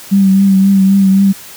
sine tone with vibrato, 194.3 Hz, G3, 15 cents flat, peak -5 dBFS, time 0.11-1.33 s, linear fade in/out 20 ms, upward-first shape triangle, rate 3.8 Hz, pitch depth 36 cents each way, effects white hiss -33 dBFS RMS until 1.56 s + high-pass 60 Hz 12 dB/octave

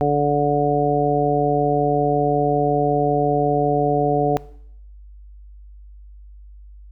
harmonic tone, 145.4 Hz, D3, 17 cents flat, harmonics 1 / 2 / 3 / 4 / 5, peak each -23 / -23 / -20 / -24 / -20 dBFS, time 0.01-4.37 s, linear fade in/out 0 ms, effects noise-tail reverb RT60 0.7 s tail -20 dB re dry + added 50 Hz sine -39 dBFS peak until 6.91 s

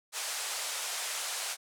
white band-pass noise, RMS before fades -36 dBFS, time 0.12-1.57 s, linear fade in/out 50 ms, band 540 to 9900 Hz, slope 24 dB/octave, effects none

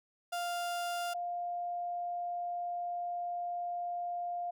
35% pulse / sine tone pair in turn, 698.5 / 702.1 Hz, F5 / F5, 0 / +9 cents, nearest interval unison, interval 9 cents, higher second, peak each -32 / -34 dBFS, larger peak first, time 0.32-1.14 / 1.14-4.51 s, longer second, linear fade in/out 10 ms, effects none

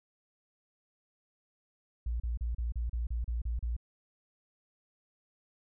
sine tone bursts, 58.4 Hz, A#1, 4 cents sharp, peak -30 dBFS, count 10, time 2.06-3.766 s, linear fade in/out 5 ms, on 140 ms, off 34 ms, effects none

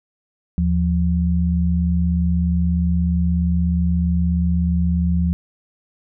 sine tone pair together, 77.78 / 174.61 Hz, D#2 / F3, 0 / 0 cents, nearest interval octave + major second, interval 1400 cents, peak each -18 dBFS, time 0.58-5.33 s, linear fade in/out 0 ms, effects none

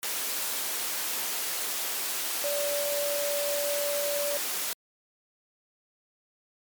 sine tone in noise, 578 Hz, D5, 28 cents flat, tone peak -28 dBFS, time 2.44-4.37 s, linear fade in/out 0 ms, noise white, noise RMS -31 dBFS, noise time 0.03-4.73 s, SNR 0 dB, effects high-pass 300 Hz 12 dB/octave + MP3 96 kbps

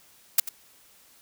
blue noise with echo, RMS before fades -17 dBFS, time 0.38-0.4 s, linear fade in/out 5 ms, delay 91 ms, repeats 1, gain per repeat -15 dB, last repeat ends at 0.491 s, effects white hiss -57 dBFS RMS until 1.21 s

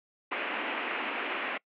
white band-pass noise, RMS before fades -34 dBFS, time 0.31-1.58 s, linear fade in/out 10 ms, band 230 to 2800 Hz, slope 48 dB/octave, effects noise-tail reverb RT60 0.1 s tail -25 dB re dry

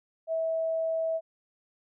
sine tone, 650 Hz, E5, 24 cents flat, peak -26 dBFS, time 0.27-1.21 s, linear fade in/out 50 ms, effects none

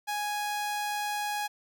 sawtooth tone, 830.6 Hz, G#5, in tune, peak -26 dBFS, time 0.07-1.48 s, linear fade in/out 20 ms, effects none

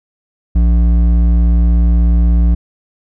triangle tone with hard clipping, 58.27 Hz, A#1, in tune, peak -9 dBFS, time 0.55-2.55 s, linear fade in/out 10 ms, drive 12 dB, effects none

